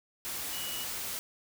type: tone in noise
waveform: sine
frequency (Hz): 2928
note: F#7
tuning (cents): -19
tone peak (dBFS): -40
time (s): 0.53-0.84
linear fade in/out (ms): 0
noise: white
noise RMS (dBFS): -37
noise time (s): 0.25-1.19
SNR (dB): -6
effects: none